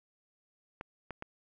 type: clicks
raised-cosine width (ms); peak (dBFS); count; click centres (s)
0.5; -25; 3; 0.811 / 1.107 / 1.224
effects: none